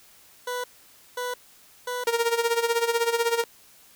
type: tone bursts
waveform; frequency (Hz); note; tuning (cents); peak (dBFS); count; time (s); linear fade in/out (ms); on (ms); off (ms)
20% pulse; 493.9; B4; 0; -23; 3; 0.47-2.04; 5; 170; 530
type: tone with tremolo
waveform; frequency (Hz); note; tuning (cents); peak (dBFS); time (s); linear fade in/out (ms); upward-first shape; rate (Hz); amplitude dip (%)
sawtooth; 466.2; A#4; 0; -15; 2.07-3.44; 2; sine; 16; 75
effects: white hiss -54 dBFS RMS until 3.95 s